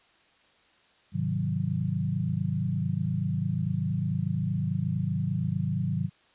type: chord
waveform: sine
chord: Ab dominant seventh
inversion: none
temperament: equal with one note detuned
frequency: 103.83 / 130.81 / 155.56 / 184.14 Hz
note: Ab2 / C3 / Eb3 / Gb3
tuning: 0 / 0 / 0 / -8 cents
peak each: -32 / -32 / -30 / -31 dBFS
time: 1.12-6.1 s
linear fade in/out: 50 ms
effects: white hiss -62 dBFS RMS until 6.34 s + resampled to 8000 Hz